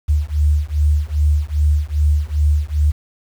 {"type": "beating tone pair", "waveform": "sine", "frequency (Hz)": [73.3, 75.8], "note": ["D2", "D#2"], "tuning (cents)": [-3, -45], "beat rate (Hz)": 2.5, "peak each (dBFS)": -16, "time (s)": [0.08, 2.92], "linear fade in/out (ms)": 20, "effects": ["7-bit"]}